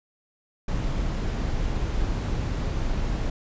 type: noise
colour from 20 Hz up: brown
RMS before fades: -26 dBFS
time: 0.68-3.3 s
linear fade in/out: 5 ms
effects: resampled to 16000 Hz